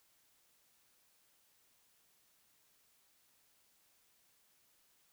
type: silence
effects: white hiss -72 dBFS RMS until 5.12 s